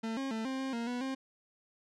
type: tone with pitch steps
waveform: 40% pulse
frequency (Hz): 224.3 / 270.1 / 222.2 / 264.1 / 266.3 / 233.2 / 245.2 / 265.9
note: A3 / C#4 / A3 / C4 / C4 / A#3 / B3 / C4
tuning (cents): +34 / -45 / +17 / +16 / +31 / +1 / -12 / +28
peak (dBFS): -33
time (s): 0.03-1.15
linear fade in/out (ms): 10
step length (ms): 140
effects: low-pass 6000 Hz 12 dB/octave